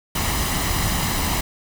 pink noise with comb filter, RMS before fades -22 dBFS, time 0.15-1.41 s, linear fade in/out 5 ms, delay 1 ms, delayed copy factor +0.5, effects none

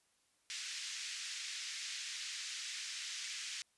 white band-pass noise, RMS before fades -44 dBFS, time 0.5-3.62 s, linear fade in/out 0 ms, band 1800 to 6700 Hz, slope 24 dB/octave, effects white hiss -75 dBFS RMS until 3.77 s + resampled to 24000 Hz

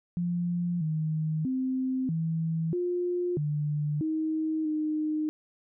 sine tone with pitch steps, 174.5 / 156.5 / 259.8 / 162.5 / 354.8 / 148.6 / 315.1 / 307.5 Hz, F3 / D#3 / C4 / E3 / F4 / D3 / D#4 / D#4, -1 / +10 / -12 / -24 / +27 / +21 / +22 / -20 cents, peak -26 dBFS, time 0.17-5.29 s, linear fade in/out 0 ms, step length 640 ms, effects none

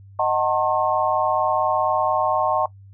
sine chord, D# diminished seventh, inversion none, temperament just, 622.3 / 746.7 / 896 / 1075.3 Hz, D#5 / F#5 / A5 / C6, 0 / +16 / +31 / +47 cents, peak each -23 dBFS, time 0.19-2.66 s, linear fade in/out 5 ms, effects noise-tail reverb RT60 0.1 s tail -18 dB re dry + added 98 Hz sine -42 dBFS peak until 2.93 s

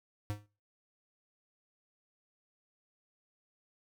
square tone with exponential decay, 103.83 Hz, G#2, in tune, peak -31 dBFS, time 0.3-0.46 s, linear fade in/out 0 ms, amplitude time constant 33 ms, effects noise-tail reverb RT60 0.3 s tail -18 dB re dry

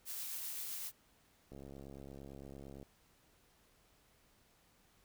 blue noise with tremolo, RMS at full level -42 dBFS, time 0.05-0.92 s, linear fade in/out 50 ms, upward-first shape triangle, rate 7.7 Hz, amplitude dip 25%
click train, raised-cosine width 2 ms, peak -38 dBFS, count 91, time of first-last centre 1.52-2.828 s, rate 68.8 Hz
effects pink hiss -70 dBFS RMS until 5.04 s

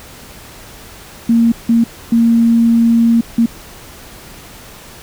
sine tone bursts at uneven times, 231.3 Hz, A#3, 13 cents flat, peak -7 dBFS, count 4, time 1.29-1.52 / 1.69-1.84 / 2.12-3.21 / 3.38-3.46 s, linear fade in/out 5 ms, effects pink hiss -36 dBFS RMS until 5.02 s

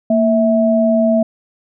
sine tone pair together, 229.9 / 652.3 Hz, A#3 / E5, -24 / -18 cents, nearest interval octave + tritone, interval 1806 cents, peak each -13 dBFS, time 0.1-1.23 s, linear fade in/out 5 ms, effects none

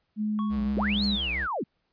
sine tone with pitch glide, 212.5 to 204.3 Hz, G#3 to G#3, +40 to -28 cents, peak -25 dBFS, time 0.16-1.19 s, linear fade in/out 50 ms, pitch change -68 cents, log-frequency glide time 0.3-1.05 s
triangle tone with exponential decay, 1108.7 Hz, C#6, in tune, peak -30 dBFS, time 0.39-0.9 s, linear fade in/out 0 ms, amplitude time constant 110 ms
square tone with vibrato, 64.1 Hz, C2, 35 cents flat, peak -34 dBFS, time 0.49-1.48 s, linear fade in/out 50 ms, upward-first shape sine, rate 5.8 Hz, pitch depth 110 cents each way
sine linear two-way sweep, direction up then down, 143.1 to 4407 to 143.1 Hz, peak -27 dBFS, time 0.76-1.64 s, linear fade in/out 10 ms, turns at 1.04 s
effects pink hiss -75 dBFS RMS until 1.92 s + resampled to 11025 Hz

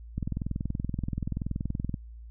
click train, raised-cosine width 5 ms, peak -18 dBFS, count 38, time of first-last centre 0.18-1.942 s, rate 21 Hz, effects added 57 Hz sine -42 dBFS peak until 2.3 s

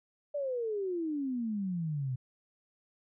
sine exponential sweep, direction down, 593 to 123.8 Hz, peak -31 dBFS, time 0.34-2.16 s, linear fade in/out 10 ms, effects none

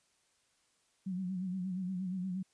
sine tone with vibrato, 185 Hz, F#3, in tune, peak -34 dBFS, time 1.06-2.43 s, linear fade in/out 10 ms, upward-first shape sine, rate 8.5 Hz, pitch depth 67 cents each way, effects white hiss -73 dBFS RMS until 2.53 s + resampled to 22050 Hz

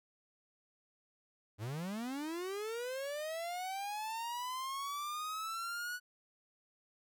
45% pulse linear sweep, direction up, 97 to 1480 Hz, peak -38 dBFS, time 1.58-6 s, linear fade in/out 50 ms, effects none

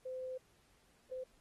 sine tone bursts at uneven times, 514 Hz, C5, 31 cents flat, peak -40 dBFS, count 2, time 0.05-0.38 / 1.11-1.24 s, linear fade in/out 10 ms, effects pink hiss -71 dBFS RMS until 1.4 s + AAC 32 kbps

